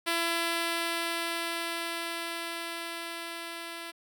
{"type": "tone with level ramp", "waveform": "5% pulse", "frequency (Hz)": 336, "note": "E4", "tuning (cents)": 33, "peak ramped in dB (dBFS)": [-15, -27], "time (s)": [0.06, 3.92], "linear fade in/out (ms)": 20, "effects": []}